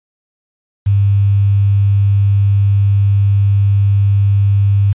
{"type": "tone with quantisation", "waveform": "sine", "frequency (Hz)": 100, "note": "G2", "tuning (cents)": 35, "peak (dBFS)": -8, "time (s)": [0.86, 4.93], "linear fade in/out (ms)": 10, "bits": 6, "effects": ["resampled to 8000 Hz"]}